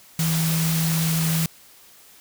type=tone in noise; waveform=sine; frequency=162.3 Hz; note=E3; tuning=27 cents flat; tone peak=-20 dBFS; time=0.19-1.46 s; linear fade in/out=2 ms; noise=white; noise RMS=-27 dBFS; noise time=0.19-1.46 s; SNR=+4 dB; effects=white hiss -50 dBFS RMS until 2.2 s